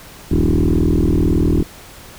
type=tone with frequency modulation; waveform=sine; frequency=131.5 Hz; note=C3; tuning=9 cents sharp; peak=-10 dBFS; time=0.31-1.63 s; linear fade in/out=5 ms; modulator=40.2 Hz; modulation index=5.8; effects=tanh soft clip ceiling -8 dBFS + pink hiss -39 dBFS RMS until 2.18 s